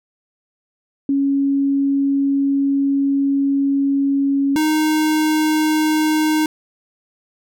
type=tone pair in turn; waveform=sine / square; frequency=277.2 / 309.8 Hz; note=C#4 / D#4; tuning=0 / -7 cents; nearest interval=major second; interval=193 cents; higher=second; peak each=-14 / -15 dBFS; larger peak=first; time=1.09-4.56 / 4.56-6.46 s; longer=first; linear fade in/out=2 ms; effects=none